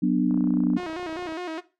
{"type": "chord", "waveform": "sine", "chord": "B minor", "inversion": "second", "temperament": "just", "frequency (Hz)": [185.21, 246.9, 296.3], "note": ["F#3", "B3", "D4"], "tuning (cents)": [2, 0, 15], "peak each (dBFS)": -23, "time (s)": [0.02, 0.78], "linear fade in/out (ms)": 10}
{"type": "click train", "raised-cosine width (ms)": 1, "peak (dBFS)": -28, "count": 32, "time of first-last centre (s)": [0.31, 1.323], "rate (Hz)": 30.6}
{"type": "tone with vibrato", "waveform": "sawtooth", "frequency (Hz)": 338.7, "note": "E4", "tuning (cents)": 47, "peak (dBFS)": -26, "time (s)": [0.76, 1.61], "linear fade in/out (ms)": 20, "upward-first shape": "square", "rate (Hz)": 4.9, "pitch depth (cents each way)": 99}
{"effects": ["noise-tail reverb RT60 0.3 s tail -17 dB re dry", "low-pass 4000 Hz 12 dB/octave"]}